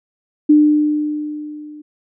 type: tone with level ramp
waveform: sine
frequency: 300 Hz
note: D4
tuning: 37 cents sharp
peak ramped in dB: -5 to -33 dBFS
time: 0.49-1.82 s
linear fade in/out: 10 ms
effects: none